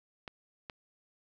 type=clicks; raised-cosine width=0.3 ms; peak=-25 dBFS; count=2; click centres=0.278 / 0.698 s; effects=none